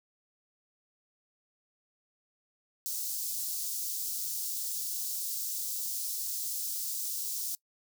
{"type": "high-pass noise", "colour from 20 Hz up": "white", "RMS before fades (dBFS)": -35, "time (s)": [2.86, 7.55], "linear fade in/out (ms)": 0, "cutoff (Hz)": 4800, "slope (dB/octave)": 24, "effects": ["noise-tail reverb RT60 0.1 s tail -23 dB re dry"]}